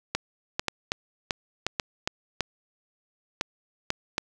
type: clicks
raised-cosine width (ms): 0.2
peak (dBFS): -8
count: 12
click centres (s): 0.15 / 0.595 / 0.683 / 0.919 / 1.308 / 1.666 / 1.798 / 2.075 / 2.407 / 3.411 / 3.904 / 4.181
effects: none